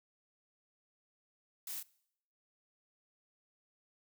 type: noise with echo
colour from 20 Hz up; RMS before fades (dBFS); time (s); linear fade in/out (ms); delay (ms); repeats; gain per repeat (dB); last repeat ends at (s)
blue; -43; 1.67-1.8; 2; 28; 1; -4; 1.828
effects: noise-tail reverb RT60 0.7 s tail -22 dB re dry